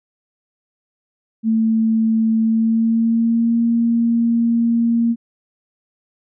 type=tone with pitch glide; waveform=sine; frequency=223 to 232.5 Hz; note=A3 to A#3; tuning=+23 to -4 cents; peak=-13 dBFS; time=1.43-5.16 s; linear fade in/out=50 ms; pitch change=+73 cents; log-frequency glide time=2.41-3.6 s; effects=none